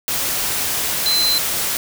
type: tone in noise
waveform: sine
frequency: 4071 Hz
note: C8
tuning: 48 cents flat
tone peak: -15 dBFS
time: 1.06-1.38 s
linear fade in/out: 0 ms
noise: white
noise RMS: -21 dBFS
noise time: 0.08-1.77 s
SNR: +3 dB
effects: none